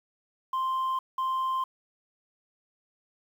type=tone pair in turn; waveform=sine; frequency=1046.5 / 1046.5 Hz; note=C6 / C6; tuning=0 / 0 cents; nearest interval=unison; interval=0 cents; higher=neither; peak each=-23 dBFS; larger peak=neither; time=0.53-0.99 / 1.18-1.64 s; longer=neither; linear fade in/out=5 ms; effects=tanh soft clip ceiling -25 dBFS + 9-bit